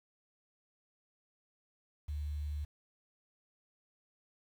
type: tone with quantisation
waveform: sine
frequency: 74 Hz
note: D2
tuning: 14 cents sharp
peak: -35 dBFS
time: 2.08-2.65 s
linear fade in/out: 10 ms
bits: 10
effects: none